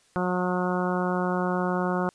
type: harmonic tone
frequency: 180.9 Hz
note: F#3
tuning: 39 cents flat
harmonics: 1 / 2 / 3 / 4 / 5 / 6 / 7 / 8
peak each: -27 / -30 / -32 / -33 / -34 / -35 / -35 / -36 dBFS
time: 0.16-2.09 s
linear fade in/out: 0 ms
effects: white hiss -62 dBFS RMS until 2.14 s + resampled to 22050 Hz